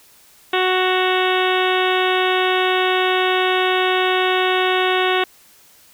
harmonic tone with a mistuned harmonic, 370 Hz, F#4, in tune, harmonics 1 / 2 / 3 / 4 / 5 / 6 / 7 / 8 / 9 / 10, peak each -19 / -22 / -24 / -25 / -26 / -27 / -27 / -28 / -29 / -29 dBFS, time 0.53-5.24 s, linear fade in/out 5 ms, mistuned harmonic 7, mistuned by +37 cents, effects white hiss -50 dBFS RMS until 5.93 s

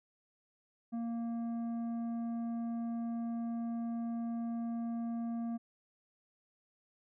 sine tone with tanh clipping, 232.2 Hz, A#3, 7 cents flat, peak -36 dBFS, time 0.92-5.58 s, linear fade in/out 20 ms, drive 8 dB, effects none

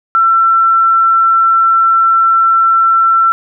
sine tone, 1345 Hz, E6, 34 cents sharp, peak -6 dBFS, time 0.15-3.32 s, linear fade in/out 0 ms, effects none

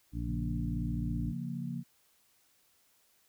harmonic tone, 58.27 Hz, A#1, in tune, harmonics 1 / 2 / 3 / 4 / 5, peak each -36 / -38 / -42 / -44 / -41 dBFS, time 0.12-1.34 s, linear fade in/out 50 ms
sine chord, Bb minor, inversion first, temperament just, 139.85 / 174.81 / 233.1 Hz, Db3 / F3 / Bb3, +16 / +2 / 0 cents, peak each -39 dBFS, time 0.25-1.84 s, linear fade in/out 50 ms
effects white hiss -69 dBFS RMS until 3.28 s

